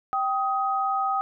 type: tone pair together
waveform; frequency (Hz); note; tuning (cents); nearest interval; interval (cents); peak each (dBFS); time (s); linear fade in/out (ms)
sine; 780.1 / 1256; G5 / D#6; -9 / +16; minor sixth; 825; -25; 0.13-1.21; 0
effects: none